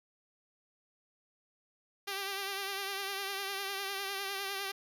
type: tone with vibrato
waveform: 5% pulse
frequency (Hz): 393.4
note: G4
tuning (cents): +6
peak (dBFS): -24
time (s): 2.07-4.72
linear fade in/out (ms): 10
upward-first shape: triangle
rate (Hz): 9.9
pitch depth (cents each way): 49
effects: none